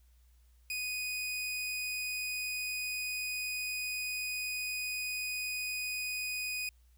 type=tone; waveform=sawtooth; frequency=2487 Hz; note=D#7; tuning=1 cent flat; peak=-31 dBFS; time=0.7-6.69 s; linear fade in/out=2 ms; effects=added 60 Hz sine -60 dBFS peak until 6.97 s + white hiss -74 dBFS RMS until 6.97 s